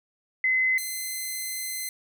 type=tone pair in turn; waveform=sine / 5% pulse; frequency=2042 / 2053 Hz; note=C7 / C7; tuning=-43 / -33 cents; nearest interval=unison; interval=10 cents; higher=second; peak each=-20 / -20 dBFS; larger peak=neither; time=0.44-0.78 / 0.78-1.89 s; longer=second; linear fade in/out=2 ms; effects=none